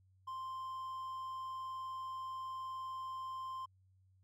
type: tone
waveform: triangle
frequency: 1046.5 Hz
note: C6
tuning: in tune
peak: -39 dBFS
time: 0.27-3.66 s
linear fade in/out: 10 ms
effects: added 94 Hz sine -66 dBFS peak until 4.23 s